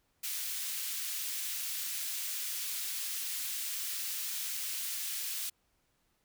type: high-pass noise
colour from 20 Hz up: white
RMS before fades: -37 dBFS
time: 0.23-5.5 s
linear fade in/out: 10 ms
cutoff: 2200 Hz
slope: 12 dB/octave
effects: pink hiss -75 dBFS RMS until 6.24 s